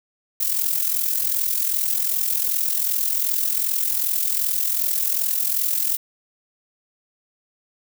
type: noise with amplitude modulation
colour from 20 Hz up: violet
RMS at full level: -19 dBFS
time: 0.4-5.97 s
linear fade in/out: 10 ms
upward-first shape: sine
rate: 42.6 Hz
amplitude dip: 65%
effects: none